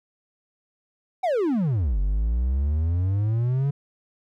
triangle exponential two-way sweep, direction down then up, 784 to 46.25 to 143.8 Hz, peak -18 dBFS, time 1.23-3.71 s, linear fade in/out 10 ms, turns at 1.99 s, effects none

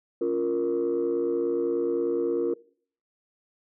sine chord, Bb minor, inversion first, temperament just, 279.7 / 349.6 / 466.2 Hz, Db4 / F4 / Bb4, +16 / +2 / 0 cents, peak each -31 / -25 / -25 dBFS, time 0.21-2.54 s, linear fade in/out 5 ms, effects noise-tail reverb RT60 0.5 s tail -21 dB re dry + tanh soft clip ceiling -18 dBFS

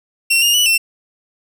sawtooth tone with pitch steps, 2725 / 2830 / 2953 / 2698 Hz, F7 / F7 / F#7 / E7, -43 / +22 / -4 / +40 cents, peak -8 dBFS, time 0.3-0.78 s, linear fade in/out 10 ms, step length 120 ms, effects none

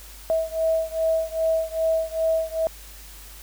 sine beating tone pair, 646 / 648.5 Hz, E5 / E5, -35 / -28 cents, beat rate 2.5 Hz, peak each -23 / -24 dBFS, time 0.3-2.67 s, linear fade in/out 0 ms, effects added 50 Hz sine -43 dBFS peak until 3.42 s + white hiss -45 dBFS RMS until 3.42 s

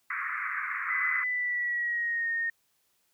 white band-pass noise, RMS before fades -33 dBFS, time 0.1-1.24 s, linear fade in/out 5 ms, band 1100 to 2200 Hz, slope 96 dB/octave
sine tone with pitch glide, 2012 to 1845 Hz, B6 to A#6, +32 to -18 cents, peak -27 dBFS, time 0.9-2.5 s, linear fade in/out 5 ms, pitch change -150 cents, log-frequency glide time 1.18-2.3 s
effects white hiss -72 dBFS RMS until 3.13 s

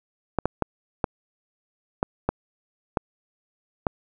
clicks, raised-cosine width 1 ms, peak -7 dBFS, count 8, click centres 0.387 / 0.456 / 0.623 / 1.042 / 2.029 / 2.29 / 2.972 / 3.868 s, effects none

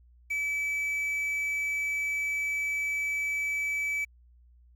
triangle tone with quantisation, 2300 Hz, D7, 37 cents flat, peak -26 dBFS, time 0.3-4.05 s, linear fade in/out 10 ms, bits 9, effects added 60 Hz sine -55 dBFS peak until 4.75 s

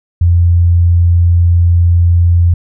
sine tone, 86.3 Hz, F2, 20 cents flat, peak -5 dBFS, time 0.21-2.54 s, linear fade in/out 5 ms, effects none

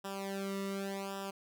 sawtooth tone with flanger, 196 Hz, G3, in tune, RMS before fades -39 dBFS, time 0.04-1.31 s, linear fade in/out 10 ms, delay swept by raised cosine 0.46 to 1.25 ms, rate 0.88 Hz, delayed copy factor -1, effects none

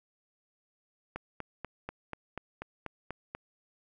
click train, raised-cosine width 0.5 ms, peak -22 dBFS, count 10, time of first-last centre 1.16-3.35 s, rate 4.11 Hz, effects none

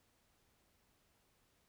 silence, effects pink hiss -75 dBFS RMS until 1.68 s

